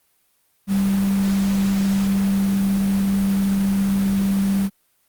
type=tone in noise; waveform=sine; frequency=196 Hz; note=G3; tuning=in tune; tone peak=-16 dBFS; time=0.67-4.7 s; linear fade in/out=50 ms; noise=pink; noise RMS=-32 dBFS; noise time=0.67-4.7 s; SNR=+13 dB; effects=white hiss -64 dBFS RMS until 5.08 s + Opus 32 kbps